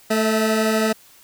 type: tone pair together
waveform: 20% pulse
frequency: 220 / 647.6 Hz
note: A3 / E5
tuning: 0 / -31 cents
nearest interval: octave + perfect fifth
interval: 1869 cents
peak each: -13 / -19 dBFS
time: 0.1-0.93 s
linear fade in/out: 10 ms
effects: white hiss -50 dBFS RMS until 1.23 s